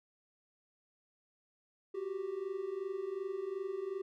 triangle tone pair together, 370 / 392.7 Hz, F#4 / G4, 0 / +3 cents, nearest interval minor second, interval 103 cents, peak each -39 / -36 dBFS, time 1.94-4.02 s, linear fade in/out 10 ms, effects none

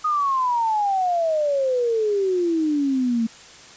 sine exponential sweep, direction down, 1254 to 222.9 Hz, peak -18 dBFS, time 0.04-3.27 s, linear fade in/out 10 ms, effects white hiss -44 dBFS RMS until 3.76 s + resampled to 16000 Hz

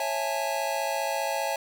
square chord, A major seventh, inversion first, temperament just, 550 / 660 / 825 / 880 Hz, C#5 / E5 / G#5 / A5, -14 / +2 / -12 / 0 cents, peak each -33 dBFS, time 0-1.56 s, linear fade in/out 2 ms, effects none

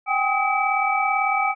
sine tone cluster, 771 / 809 / 1265 / 2304 Hz, G5 / G#5 / D#6 / D7, -29 / -46 / +28 / -34 cents, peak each -24 dBFS, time 0.06-1.55 s, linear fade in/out 50 ms, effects none

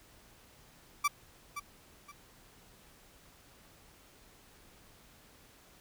30% pulse tone with echo, 1163 Hz, D6, 17 cents flat, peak -23 dBFS, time 1.04-1.08 s, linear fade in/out 10 ms, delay 520 ms, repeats 2, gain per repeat -11 dB, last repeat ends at 2.12 s, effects pink hiss -60 dBFS RMS until 5.8 s

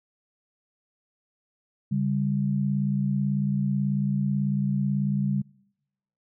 sine tone pair together, 140.5 / 198.7 Hz, C#3 / G3, +24 / +24 cents, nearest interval tritone, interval 600 cents, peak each -25 / -25 dBFS, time 1.91-5.42 s, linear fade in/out 10 ms, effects noise-tail reverb RT60 0.9 s tail -26 dB re dry

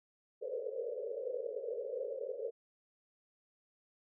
pink band-pass noise, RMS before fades -40 dBFS, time 0.41-2.51 s, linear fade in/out 20 ms, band 430 to 560 Hz, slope 96 dB/octave, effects none

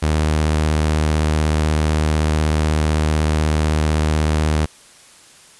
sawtooth tone with vibrato, 77.1 Hz, D#2, 15 cents flat, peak -11 dBFS, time 0.02-4.66 s, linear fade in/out 10 ms, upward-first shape triangle, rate 16 Hz, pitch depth 34 cents each way, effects white hiss -46 dBFS RMS until 5.59 s + resampled to 24000 Hz

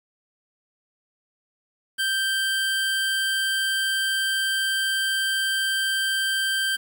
25% pulse tone, 1568 Hz, G6, in tune, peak -18 dBFS, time 1.98-6.77 s, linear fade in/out 20 ms, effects 8-bit

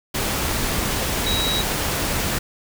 sine tone in noise, 3853 Hz, B7, 44 cents flat, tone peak -22 dBFS, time 1.26-1.62 s, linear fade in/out 10 ms, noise pink, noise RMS -23 dBFS, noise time 0.14-2.39 s, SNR -2 dB, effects none

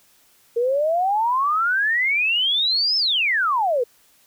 sine exponential two-way sweep, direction up then down, 458.3 to 5320 to 458.3 Hz, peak -17 dBFS, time 0.56-3.84 s, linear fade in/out 10 ms, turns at 2.97 s, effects white hiss -57 dBFS RMS until 4.26 s

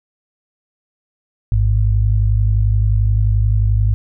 sine tone pair together, 53.18 / 104.6 Hz, G#1 / G#2, +42 / +13 cents, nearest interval octave, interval 1171 cents, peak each -14 dBFS, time 1.52-3.94 s, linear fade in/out 0 ms, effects none

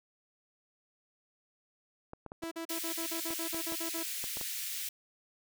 clicks, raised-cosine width 1 ms, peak -29 dBFS, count 10, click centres 2.134 / 2.263 / 2.319 / 2.436 / 3.306 / 3.546 / 3.722 / 4.241 / 4.371 / 4.412 s
sawtooth tone bursts, 330 Hz, E4, 2 cents sharp, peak -33 dBFS, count 12, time 2.42-4.033 s, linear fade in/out 10 ms, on 95 ms, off 43 ms
white high-pass noise, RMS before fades -38 dBFS, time 2.69-4.89 s, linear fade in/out 5 ms, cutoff 1900 Hz, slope 24 dB/octave
effects none

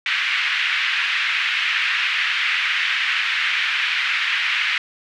white band-pass noise, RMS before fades -21 dBFS, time 0.06-4.78 s, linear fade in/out 2 ms, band 1600 to 2800 Hz, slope 24 dB/octave, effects none

